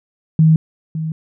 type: tone with echo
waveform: sine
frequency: 158.9 Hz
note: D#3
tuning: 37 cents sharp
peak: -7 dBFS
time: 0.39-0.56 s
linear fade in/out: 2 ms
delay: 560 ms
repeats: 1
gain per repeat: -12 dB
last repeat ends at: 1.12 s
effects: none